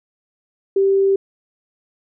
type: tone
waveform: sine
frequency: 390.7 Hz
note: G4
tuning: 6 cents flat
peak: -12 dBFS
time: 0.76-1.16 s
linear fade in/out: 5 ms
effects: none